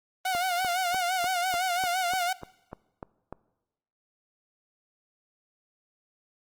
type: tone with vibrato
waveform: sawtooth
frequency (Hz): 725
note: F#5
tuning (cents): -35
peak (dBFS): -22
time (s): 0.25-2.33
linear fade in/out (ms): 5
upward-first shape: sine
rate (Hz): 5.9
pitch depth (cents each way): 79
type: click train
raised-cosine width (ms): 1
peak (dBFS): -23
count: 11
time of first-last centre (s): 0.35-3.326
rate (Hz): 3.36
effects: noise-tail reverb RT60 1.0 s tail -21 dB re dry + Opus 32 kbps